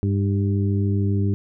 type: harmonic tone with a mistuned harmonic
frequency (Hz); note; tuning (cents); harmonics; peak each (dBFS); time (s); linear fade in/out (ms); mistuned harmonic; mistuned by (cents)
100.3; G2; +40; 1 / 2 / 3 / 4; -19 / -25 / -29 / -31; 0.03-1.34; 0; 4; -32
effects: none